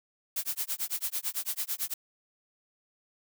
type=noise with tremolo; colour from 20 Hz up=blue; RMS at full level=-30 dBFS; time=0.36-1.94 s; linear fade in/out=5 ms; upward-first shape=sine; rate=9 Hz; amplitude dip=100%; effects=none